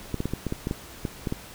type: clicks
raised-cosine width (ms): 3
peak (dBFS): -14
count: 11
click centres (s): 0.143 / 0.204 / 0.256 / 0.336 / 0.467 / 0.524 / 0.671 / 0.711 / 1.052 / 1.272 / 1.324
effects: pink hiss -44 dBFS RMS until 1.54 s